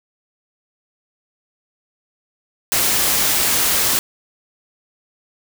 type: noise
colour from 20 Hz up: white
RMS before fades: -17 dBFS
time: 2.72-3.99 s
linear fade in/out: 0 ms
effects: none